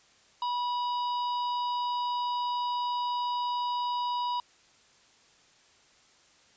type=harmonic tone with a mistuned harmonic; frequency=977 Hz; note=B5; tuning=19 cents flat; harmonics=1 / 3 / 4 / 5; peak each=-28 / -43 / -42 / -46 dBFS; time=0.42-4.4 s; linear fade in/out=2 ms; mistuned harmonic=4; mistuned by=-54 cents; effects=white hiss -61 dBFS RMS until 6.56 s + resampled to 16000 Hz

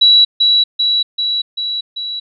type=tone with echo; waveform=sine; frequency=3916 Hz; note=B7; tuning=15 cents flat; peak=-5 dBFS; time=0.01-0.25 s; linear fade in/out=10 ms; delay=390 ms; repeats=5; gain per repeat=-3 dB; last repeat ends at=2.2 s; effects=none

